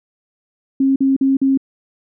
sine tone bursts, 269.6 Hz, C#4, 48 cents flat, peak -11 dBFS, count 4, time 0.8-1.575 s, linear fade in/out 5 ms, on 160 ms, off 45 ms, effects none

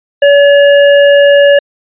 square tone, 569 Hz, C#5, 45 cents sharp, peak -3 dBFS, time 0.22-1.59 s, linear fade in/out 5 ms, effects resampled to 8000 Hz

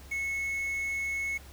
triangle tone with quantisation, 2195 Hz, C#7, 18 cents flat, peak -28 dBFS, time 0.11-1.38 s, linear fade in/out 10 ms, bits 8, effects added 68 Hz sine -48 dBFS peak until 1.52 s + pink hiss -53 dBFS RMS until 1.52 s

